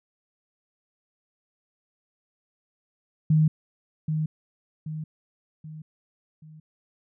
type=tone with echo; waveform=sine; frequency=155.56 Hz; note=D#3; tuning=in tune; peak=-16 dBFS; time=3.3-3.48 s; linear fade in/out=5 ms; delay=780 ms; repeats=4; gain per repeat=-7 dB; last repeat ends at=6.6 s; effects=none